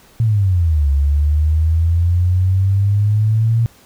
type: exponential two-way sweep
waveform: sine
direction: down then up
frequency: 116.54 to 69.3 to 116.54 Hz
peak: -11 dBFS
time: 0.2-3.66 s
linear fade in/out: 0 ms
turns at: 0.9 s
effects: pink hiss -48 dBFS RMS until 3.85 s